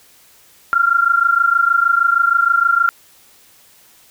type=tone pair together; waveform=sine; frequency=1370.5 / 1396.9 Hz; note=F6 / F6; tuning=-33 / 0 cents; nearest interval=unison; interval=33 cents; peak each=-14 dBFS; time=0.73-2.89 s; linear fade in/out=0 ms; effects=white hiss -49 dBFS RMS until 4.1 s